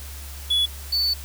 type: tone pair in turn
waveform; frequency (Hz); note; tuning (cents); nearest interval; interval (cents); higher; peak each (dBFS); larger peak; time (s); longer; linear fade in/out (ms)
triangle; 3400 / 4489; G#7 / C#8; +40 / +21; perfect fourth; 481; second; -16 / -18; first; 0.5-0.66 / 0.92-1.14; second; 10
effects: added 70 Hz sine -35 dBFS peak until 1.24 s + white hiss -41 dBFS RMS until 1.24 s